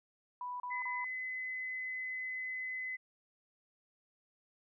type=tone bursts; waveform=sine; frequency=987.8 Hz; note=B5; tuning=in tune; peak=-38 dBFS; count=3; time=0.41-1.044 s; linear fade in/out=2 ms; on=190 ms; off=32 ms
type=tone; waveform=sine; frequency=2027 Hz; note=B6; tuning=45 cents sharp; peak=-37 dBFS; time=0.7-2.97 s; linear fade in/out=20 ms
effects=none